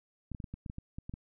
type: clicks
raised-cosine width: 5 ms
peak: -28 dBFS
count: 11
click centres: 0.317 / 0.348 / 0.402 / 0.442 / 0.54 / 0.662 / 0.699 / 0.784 / 0.985 / 1.095 / 1.139 s
effects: none